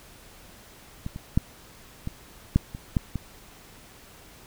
clicks, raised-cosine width 5 ms, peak -19 / -23 / -7 / -18 / -6 / -23 / -9 / -16 dBFS, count 8, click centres 1.064 / 1.161 / 1.375 / 2.074 / 2.56 / 2.749 / 2.968 / 3.157 s, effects pink hiss -50 dBFS RMS until 4.46 s

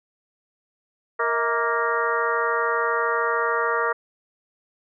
harmonic tone with a mistuned harmonic, 233.1 Hz, A#3, in tune, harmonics 2 / 3 / 4 / 5 / 6 / 7 / 8, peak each -26 / -31 / -29 / -25 / -27 / -34 / -29 dBFS, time 1.19-3.93 s, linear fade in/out 10 ms, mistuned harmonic 3, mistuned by -150 cents, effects none

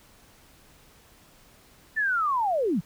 sine linear sweep, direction down, 1796 to 138.59 Hz, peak -22 dBFS, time 1.96-2.81 s, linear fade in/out 20 ms, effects pink hiss -56 dBFS RMS until 2.85 s

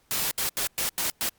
white noise bursts at uneven times, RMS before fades -27 dBFS, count 6, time 0.11-0.31 / 0.38-0.49 / 0.57-0.67 / 0.78-0.89 / 0.98-1.1 / 1.21-1.29 s, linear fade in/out 0 ms, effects pink hiss -65 dBFS RMS until 1.38 s + Opus 48 kbps

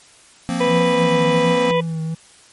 square chord, F suspended fourth, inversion none, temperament equal, 174.61 / 233.1 / 261.6 Hz, F3 / Bb3 / C4, 0 / 0 / 0 cents, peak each -25 dBFS, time 0.49-1.71 s, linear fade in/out 0 ms
harmonic tone, 493.9 Hz, B4, in tune, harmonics 1 / 2 / 4 / 5 / 6 / 7, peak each -16 / -22 / -28 / -30 / -32 / -33 dBFS, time 0.6-1.81 s, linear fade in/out 10 ms
triangle tone with vibrato, 166.4 Hz, E3, 17 cents sharp, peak -19 dBFS, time 0.67-2.15 s, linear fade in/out 10 ms, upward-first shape triangle, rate 1.3 Hz, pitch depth 78 cents each way
effects white hiss -48 dBFS RMS until 2.52 s + MP3 48 kbps

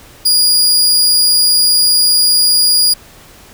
sawtooth tone, 4865 Hz, D#8, 40 cents flat, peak -5 dBFS, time 0.25-2.94 s, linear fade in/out 10 ms, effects pink hiss -40 dBFS RMS until 3.53 s

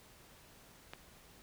click, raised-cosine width 0.3 ms, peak -28 dBFS, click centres 0.935 s, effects pink hiss -60 dBFS RMS until 1.42 s

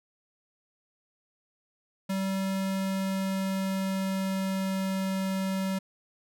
square tone with pitch glide, 192.6 to 191.27 Hz, G3 to G3, -30 to -42 cents, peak -28 dBFS, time 2.09-5.79 s, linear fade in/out 10 ms, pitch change -12 cents, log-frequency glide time 2.31-5.06 s, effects none

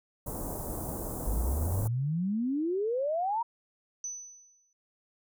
pink band-stop noise, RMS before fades -36 dBFS, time 0.26-1.88 s, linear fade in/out 10 ms, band 940 to 8600 Hz, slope 24 dB/octave
sine exponential sweep, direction up, 47.81 to 960 Hz, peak -27 dBFS, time 1.26-3.43 s, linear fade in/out 10 ms
sine tone with exponential decay, 6000 Hz, F#8, 23 cents sharp, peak -32 dBFS, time 4.04-4.73 s, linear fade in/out 2 ms, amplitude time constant 150 ms
effects none

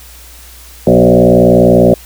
sine tone with frequency modulation, 377.8 Hz, F#4, 36 cents sharp, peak -3 dBFS, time 0.87-1.94 s, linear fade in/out 2 ms, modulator 60.1 Hz, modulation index 4.2, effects added 60 Hz sine -36 dBFS peak until 2.05 s + white hiss -37 dBFS RMS until 2.05 s

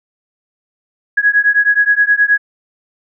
sine beating tone pair, 1661.2 / 1670.7 Hz, G#6 / G#6, 0 / +10 cents, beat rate 9.5 Hz, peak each -12 dBFS, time 1.17-2.38 s, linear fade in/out 10 ms, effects none

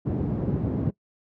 pink band-pass noise, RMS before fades -26 dBFS, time 0.05-0.91 s, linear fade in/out 20 ms, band 100 to 280 Hz, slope 12 dB/octave, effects noise-tail reverb RT60 0.1 s tail -21 dB re dry + high-pass 60 Hz 12 dB/octave

